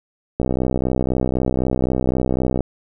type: click train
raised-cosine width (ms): 2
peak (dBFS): -6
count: 142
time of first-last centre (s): 0.4-2.607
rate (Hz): 63.9
effects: none